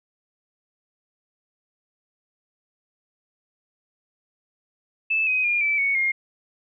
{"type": "tone with pitch steps", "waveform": "sine", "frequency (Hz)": [2625, 2518, 2415, 2317, 2223, 2132], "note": ["E7", "D#7", "D7", "D7", "C#7", "C7"], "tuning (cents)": [-8, 20, 48, -24, 4, 32], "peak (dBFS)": -19, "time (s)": [5.1, 6.12], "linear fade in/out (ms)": 10, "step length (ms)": 170, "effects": []}